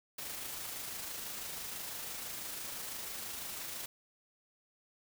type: noise with amplitude modulation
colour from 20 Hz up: white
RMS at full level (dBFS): -41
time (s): 0.18-3.86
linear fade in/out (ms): 5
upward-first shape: sine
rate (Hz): 26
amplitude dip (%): 30
effects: none

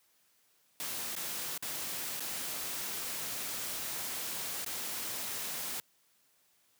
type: noise with dropouts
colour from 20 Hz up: white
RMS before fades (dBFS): -38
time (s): 0.8-5.8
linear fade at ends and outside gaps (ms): 0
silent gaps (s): 1.152-1.164 / 1.577-1.625 / 2.197-2.205 / 4.646-4.663
effects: white hiss -70 dBFS RMS until 6.79 s + high-pass 100 Hz 12 dB/octave

